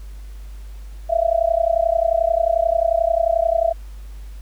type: tone with amplitude modulation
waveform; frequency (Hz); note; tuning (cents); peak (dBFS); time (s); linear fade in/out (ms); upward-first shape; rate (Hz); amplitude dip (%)
sine; 667; E5; +20; -11; 1.09-3.73; 20; sine; 31.3; 95
effects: added 50 Hz sine -32 dBFS peak until 4.41 s + pink hiss -52 dBFS RMS until 4.41 s